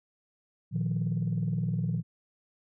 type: chord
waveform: sine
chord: Bb suspended fourth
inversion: none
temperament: just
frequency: 116.54 / 155.39 / 174.81 Hz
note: Bb2 / Eb3 / F3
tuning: 0 / -2 / +2 cents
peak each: -30 dBFS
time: 0.71-2.03 s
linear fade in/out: 50 ms
effects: tanh soft clip ceiling -21 dBFS